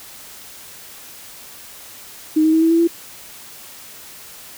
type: tone with pitch steps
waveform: sine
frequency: 311.1 / 316.2 / 321.3 / 326.6 / 331.9 / 337.3 Hz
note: D#4 / D#4 / E4 / E4 / E4 / E4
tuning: 0 / +28 / -44 / -16 / +12 / +40 cents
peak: -11 dBFS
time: 2.36-2.876 s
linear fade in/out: 10 ms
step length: 86 ms
effects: white hiss -39 dBFS RMS until 4.57 s